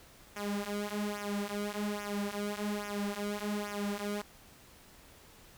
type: tone with flanger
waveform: sawtooth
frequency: 205.6 Hz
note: G#3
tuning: 17 cents flat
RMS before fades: -36 dBFS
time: 0.36-4.22 s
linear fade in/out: 5 ms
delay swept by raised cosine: 0.23 to 6.03 ms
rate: 1.2 Hz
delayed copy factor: -0.85
effects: pink hiss -57 dBFS RMS until 5.57 s